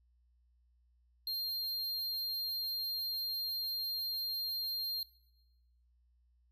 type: tone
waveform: square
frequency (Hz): 4198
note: C8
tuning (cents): +5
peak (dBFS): -35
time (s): 1.27-5.03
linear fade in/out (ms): 2
effects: noise-tail reverb RT60 0.9 s tail -19 dB re dry + added 60 Hz sine -67 dBFS peak until 6.51 s